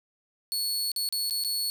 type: tone with dropouts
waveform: sawtooth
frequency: 4400 Hz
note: C#8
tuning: 14 cents flat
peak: -24 dBFS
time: 0.52-1.7 s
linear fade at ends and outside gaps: 0 ms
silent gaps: 0.917-0.962 / 1.089-1.125 / 1.298-1.308 / 1.438-1.447 s
effects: 9-bit